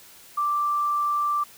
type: tone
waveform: sine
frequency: 1174.7 Hz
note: D6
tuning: in tune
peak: -21 dBFS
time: 0.37-1.44 s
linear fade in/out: 10 ms
effects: white hiss -49 dBFS RMS until 1.57 s